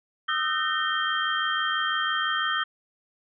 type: tone cluster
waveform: sine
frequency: 1235 / 1321 / 1531 / 1835 / 3170 Hz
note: D#6 / E6 / G6 / A#6 / G7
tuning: -13 / +3 / -41 / -28 / +19 cents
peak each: -30 dBFS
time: 0.28-2.64 s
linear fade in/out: 10 ms
effects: none

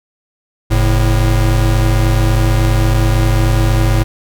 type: tone pair together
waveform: square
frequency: 46.41 / 110 Hz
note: F#1 / A2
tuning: +6 / 0 cents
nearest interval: octave + minor third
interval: 1494 cents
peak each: -13 dBFS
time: 0.7-4.04 s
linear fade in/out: 20 ms
effects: none

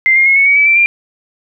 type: tone with pitch steps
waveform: sine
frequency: 2087 / 2127 / 2168 / 2210 / 2252 / 2296 / 2340 / 2385 Hz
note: C7 / C7 / C#7 / C#7 / C#7 / D7 / D7 / D7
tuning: -5 / +28 / -39 / -6 / +27 / -40 / -7 / +26 cents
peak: -6 dBFS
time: 0.06-0.86 s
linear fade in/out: 0 ms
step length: 100 ms
effects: none

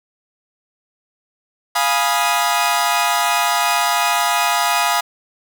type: chord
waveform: sawtooth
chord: F half-diminished seventh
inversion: none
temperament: equal with one note detuned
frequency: 698.5 / 830.6 / 978.1 / 1244.5 Hz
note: F5 / Ab5 / Cb6 / Eb6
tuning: 0 / 0 / -17 / 0 cents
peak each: -17 dBFS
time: 1.75-5.01 s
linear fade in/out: 10 ms
effects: none

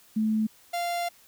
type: tone pair in turn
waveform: sine / 45% pulse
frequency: 217.6 / 694.4 Hz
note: A3 / F5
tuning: -19 / -10 cents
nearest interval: octave + minor sixth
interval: 2009 cents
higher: second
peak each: -22 / -27 dBFS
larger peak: first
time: 0.16-0.47 / 0.73-1.09 s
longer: second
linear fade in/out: 10 ms
effects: white hiss -57 dBFS RMS until 1.27 s

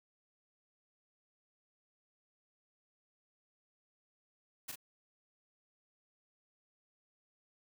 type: noise with echo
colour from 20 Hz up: white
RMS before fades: -42 dBFS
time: 4.68-4.72 s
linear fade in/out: 10 ms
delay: 38 ms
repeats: 1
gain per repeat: -4 dB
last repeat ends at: 4.758 s
effects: none

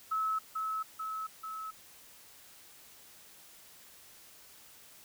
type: tone with echo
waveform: sine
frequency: 1296 Hz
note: E6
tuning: 30 cents flat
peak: -29 dBFS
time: 0.11-0.39 s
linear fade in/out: 10 ms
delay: 440 ms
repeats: 3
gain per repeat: -3 dB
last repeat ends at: 1.71 s
effects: white hiss -56 dBFS RMS until 5.04 s

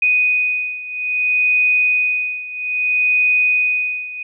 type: beating tone pair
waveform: sine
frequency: 2489 / 2489.61 Hz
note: D#7 / D#7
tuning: 0 / 0 cents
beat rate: 0.61 Hz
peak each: -16 / -19 dBFS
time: 0.02-4.23 s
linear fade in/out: 5 ms
effects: none

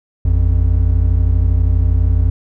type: tone pair together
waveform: triangle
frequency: 55 / 87.31 Hz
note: A1 / F2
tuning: 0 / 0 cents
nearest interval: minor sixth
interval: 800 cents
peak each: -11 dBFS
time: 0.25-2.3 s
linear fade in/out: 5 ms
effects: none

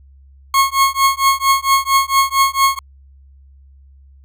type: tone with tremolo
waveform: 40% pulse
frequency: 1090 Hz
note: C#6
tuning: 29 cents flat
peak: -7 dBFS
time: 0.54-2.79 s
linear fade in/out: 2 ms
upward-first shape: triangle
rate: 4.4 Hz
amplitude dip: 100%
effects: added 68 Hz sine -42 dBFS peak until 4.24 s

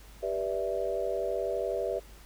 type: chord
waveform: sine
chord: E minor seventh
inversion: first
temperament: equal with one note detuned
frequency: 392 / 487.9 / 587.3 / 659.3 Hz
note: G4 / B4 / D5 / E5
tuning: 0 / -21 / 0 / 0 cents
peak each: -34 dBFS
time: 0.22-2 s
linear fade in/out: 20 ms
effects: added 50 Hz sine -49 dBFS peak until 2.25 s + pink hiss -55 dBFS RMS until 2.25 s

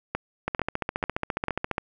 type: two click trains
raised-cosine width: 0.5 ms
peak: -11 / -11 dBFS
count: 20 / 4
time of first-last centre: 0.48-1.781 / 0.15-1.483 s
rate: 14.6 / 2.25 Hz
effects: none

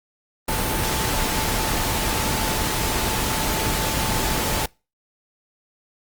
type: tone in noise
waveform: sine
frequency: 880 Hz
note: A5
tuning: in tune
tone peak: -31 dBFS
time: 0.48-4.66 s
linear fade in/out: 5 ms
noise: pink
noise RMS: -23 dBFS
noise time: 0.48-4.66 s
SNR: -11 dB
effects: noise-tail reverb RT60 0.3 s tail -26 dB re dry + Opus 32 kbps

